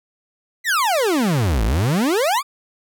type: exponential two-way sweep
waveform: 40% pulse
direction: down then up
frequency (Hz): 2066 to 50 to 1227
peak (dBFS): -15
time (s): 0.64-2.43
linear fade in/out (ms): 50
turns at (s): 1.64
effects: none